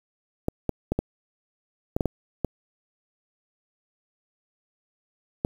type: clicks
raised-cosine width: 2 ms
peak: -10 dBFS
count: 9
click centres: 0.484 / 0.693 / 0.92 / 0.99 / 1.965 / 2.008 / 2.057 / 2.447 / 5.449 s
effects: 7-bit